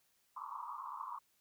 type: band-pass noise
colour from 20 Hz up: pink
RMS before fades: -45 dBFS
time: 0.36-1.19 s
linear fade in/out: 10 ms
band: 930 to 1200 Hz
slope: 96 dB/octave
effects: white hiss -75 dBFS RMS until 1.4 s